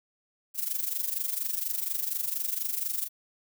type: noise with amplitude modulation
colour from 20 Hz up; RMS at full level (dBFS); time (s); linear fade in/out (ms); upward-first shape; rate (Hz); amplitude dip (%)
violet; -28; 0.54-3.09; 50; sine; 24.2; 75
effects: none